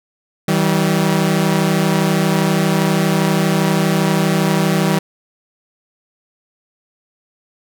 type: tone pair together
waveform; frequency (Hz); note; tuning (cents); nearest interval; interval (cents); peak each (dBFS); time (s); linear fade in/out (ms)
sawtooth; 160.1 / 192.59; D#3 / G3; +50 / -30; minor third; 320; -12; 0.48-4.99; 5
effects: none